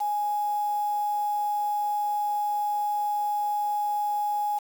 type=tone with quantisation; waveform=sine; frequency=830.6 Hz; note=G#5; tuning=in tune; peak=-24 dBFS; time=0-4.59 s; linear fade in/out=10 ms; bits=7; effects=none